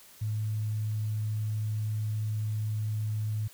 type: tone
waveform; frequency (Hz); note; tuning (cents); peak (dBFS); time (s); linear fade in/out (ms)
sine; 107.5; A2; -40; -28; 0.21-3.48; 10
effects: white hiss -54 dBFS RMS until 3.53 s